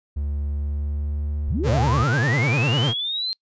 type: tone with pitch glide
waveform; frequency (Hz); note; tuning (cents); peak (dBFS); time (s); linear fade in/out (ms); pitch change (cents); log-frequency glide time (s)
triangle; 72.1 to 73.91; D2 to D2; -31 to +12; -21; 0.16-2.04; 10; +43; 0.46-1.41
type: linear sweep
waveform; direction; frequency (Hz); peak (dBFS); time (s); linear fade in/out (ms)
sine; up; 44.45 to 4186; -23; 1.48-3.33; 0
type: tone with vibrato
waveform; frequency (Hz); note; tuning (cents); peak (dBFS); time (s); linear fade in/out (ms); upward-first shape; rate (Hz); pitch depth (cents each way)
40% pulse; 128.5; C3; -31; -18; 1.63-2.94; 50; sine; 10; 270
effects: noise-tail reverb RT60 0.1 s tail -25 dB re dry + resampled to 16000 Hz